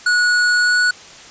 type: tone with pitch glide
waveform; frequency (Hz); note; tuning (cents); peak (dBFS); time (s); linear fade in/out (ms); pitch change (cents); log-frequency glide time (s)
square; 1460 to 1469.3; F#6 to F#6; -24 to -13; -13; 0.06-0.91; 5; +11; 0.56-0.8
effects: white hiss -39 dBFS RMS until 1.3 s + resampled to 16000 Hz